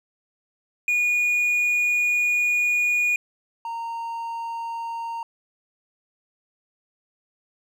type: tone pair in turn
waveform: triangle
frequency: 2448 / 923.3 Hz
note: D#7 / A#5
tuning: -29 / -17 cents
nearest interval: octave + perfect fourth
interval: 1688 cents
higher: first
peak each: -17 / -26 dBFS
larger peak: first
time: 0.88-3.16 / 3.65-5.23 s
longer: first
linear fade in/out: 2 ms
effects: none